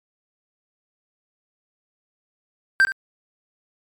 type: tone with echo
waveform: triangle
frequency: 1568 Hz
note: G6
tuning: in tune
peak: -10 dBFS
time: 2.8-2.85 s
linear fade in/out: 0 ms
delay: 70 ms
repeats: 1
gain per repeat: -12 dB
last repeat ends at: 2.92 s
effects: MP3 96 kbps